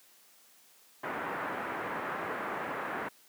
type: low-pass noise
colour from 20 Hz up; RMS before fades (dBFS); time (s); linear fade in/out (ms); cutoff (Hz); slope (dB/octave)
white; -36; 1.03-3.09; 10; 1700; 24
effects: white hiss -61 dBFS RMS until 3.28 s + high-pass 200 Hz 12 dB/octave